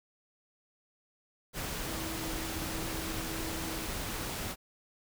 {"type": "tone in noise", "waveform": "sine", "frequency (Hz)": 323.2, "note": "E4", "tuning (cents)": -34, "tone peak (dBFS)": -41, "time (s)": [1.82, 3.89], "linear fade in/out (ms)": 50, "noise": "pink", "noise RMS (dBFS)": -37, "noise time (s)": [1.53, 4.56], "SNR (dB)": -7, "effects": []}